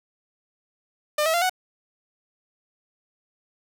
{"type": "tone with pitch steps", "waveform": "sawtooth", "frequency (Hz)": [601, 644.1, 690.4, 739.9], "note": ["D5", "E5", "F5", "F#5"], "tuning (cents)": [40, -40, -20, 0], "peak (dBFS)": -16, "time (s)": [1.18, 1.496], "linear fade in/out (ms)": 5, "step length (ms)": 79, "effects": []}